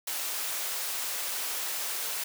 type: high-pass noise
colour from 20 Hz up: white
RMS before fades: -33 dBFS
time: 0.07-2.24 s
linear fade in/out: 5 ms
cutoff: 470 Hz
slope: 12 dB/octave
effects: none